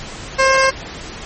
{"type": "tone", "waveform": "15% pulse", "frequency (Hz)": 532, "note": "C5", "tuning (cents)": 29, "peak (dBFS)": -4, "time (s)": [0.38, 0.71], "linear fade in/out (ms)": 20, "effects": ["pink hiss -31 dBFS RMS until 1.25 s", "MP3 32 kbps"]}